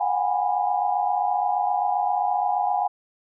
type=tone cluster; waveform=sine; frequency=721 / 749 / 816 / 989 Hz; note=F#5 / F#5 / G#5 / B5; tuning=-45 / +21 / -31 / +2 cents; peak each=-25 / -29 / -23 / -31 dBFS; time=0-2.88 s; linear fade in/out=10 ms; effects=none